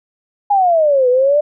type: exponential two-way sweep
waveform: sine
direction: down then up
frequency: 830.6 to 490.1 to 604 Hz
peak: -9 dBFS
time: 0.5-1.41 s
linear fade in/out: 10 ms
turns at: 1.09 s
effects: none